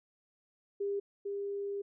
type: tone pair in turn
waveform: sine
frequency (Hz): 401.4 / 401.4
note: G4 / G4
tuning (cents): +41 / +41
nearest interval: unison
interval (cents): 0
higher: neither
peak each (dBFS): -31 / -34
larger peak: first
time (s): 0.8-1 / 1.25-1.82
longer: second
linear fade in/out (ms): 10
effects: none